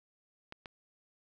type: clicks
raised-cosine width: 0.3 ms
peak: -28 dBFS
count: 2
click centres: 0.524 / 0.658 s
effects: none